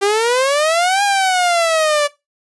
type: exponential two-way sweep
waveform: sawtooth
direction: up then down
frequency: 392 to 817 to 576 Hz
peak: -9 dBFS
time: 0.01-2.08 s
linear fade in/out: 20 ms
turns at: 1.03 s
effects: noise-tail reverb RT60 0.2 s tail -18 dB re dry + resampled to 24000 Hz